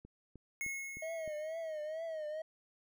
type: click train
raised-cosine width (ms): 3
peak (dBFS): -39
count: 5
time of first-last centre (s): 0.05-1.277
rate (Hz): 3.26
type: tone with exponential decay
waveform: square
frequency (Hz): 2176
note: C#7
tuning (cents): -33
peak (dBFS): -36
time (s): 0.61-2.27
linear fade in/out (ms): 0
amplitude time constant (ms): 360
type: tone with vibrato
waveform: triangle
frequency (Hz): 631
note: D#5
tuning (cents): +24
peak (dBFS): -36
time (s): 1.02-2.42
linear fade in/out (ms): 5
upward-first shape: triangle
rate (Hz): 2.2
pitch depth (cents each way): 99
effects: none